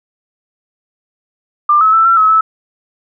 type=tone with pitch steps; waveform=sine; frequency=1192 / 1292 / 1325 / 1353 / 1285 / 1306 Hz; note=D6 / E6 / E6 / E6 / E6 / E6; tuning=+25 / -35 / +9 / +45 / -45 / -17 cents; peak=-6 dBFS; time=1.69-2.41 s; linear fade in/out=5 ms; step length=120 ms; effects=none